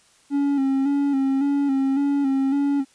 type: tone with vibrato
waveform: triangle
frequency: 276 Hz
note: C#4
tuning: 7 cents flat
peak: -16 dBFS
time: 0.3-2.85 s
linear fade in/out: 50 ms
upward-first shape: square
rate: 1.8 Hz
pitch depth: 41 cents each way
effects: white hiss -57 dBFS RMS until 2.94 s + resampled to 22050 Hz